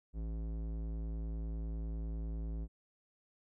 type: tone with low-pass filter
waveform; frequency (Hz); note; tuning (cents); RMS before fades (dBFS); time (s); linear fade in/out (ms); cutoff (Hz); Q
square; 55; A1; 0; -39; 0.13-2.68; 50; 370; 0.64
effects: none